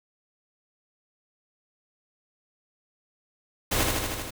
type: noise with echo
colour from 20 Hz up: pink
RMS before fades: -25 dBFS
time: 3.71-3.84 s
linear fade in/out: 10 ms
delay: 78 ms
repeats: 6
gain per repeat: -2 dB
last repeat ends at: 4.308 s
effects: none